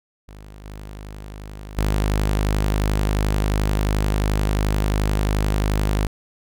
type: tone with level steps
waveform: sawtooth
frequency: 51.4 Hz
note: G#1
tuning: 17 cents flat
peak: -35 / -30 / -14 dBFS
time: 0.28-6.07 s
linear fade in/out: 5 ms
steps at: 0.64 / 1.77 s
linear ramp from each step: 10 ms
effects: none